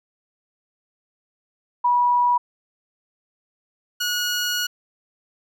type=tone pair in turn; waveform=sine / 15% pulse; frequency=973 / 1452 Hz; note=B5 / F#6; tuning=-26 / -33 cents; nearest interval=perfect fifth; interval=693 cents; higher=second; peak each=-15 / -15 dBFS; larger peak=neither; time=1.84-2.38 / 4-4.67 s; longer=second; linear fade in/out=10 ms; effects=none